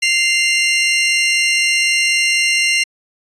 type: tone pair together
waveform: sawtooth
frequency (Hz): 2093 / 2776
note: C7 / F7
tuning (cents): 0 / -11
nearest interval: perfect fourth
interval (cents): 489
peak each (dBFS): -12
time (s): 0.02-2.84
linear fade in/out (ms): 10
effects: resampled to 22050 Hz